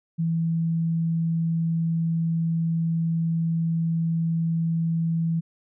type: tone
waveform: sine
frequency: 164.81 Hz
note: E3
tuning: in tune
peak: -21 dBFS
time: 0.18-5.41 s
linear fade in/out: 20 ms
effects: none